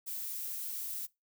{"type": "noise", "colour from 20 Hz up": "violet", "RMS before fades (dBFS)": -39, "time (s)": [0.06, 1.07], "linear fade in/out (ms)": 20, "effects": ["noise-tail reverb RT60 0.2 s tail -21 dB re dry"]}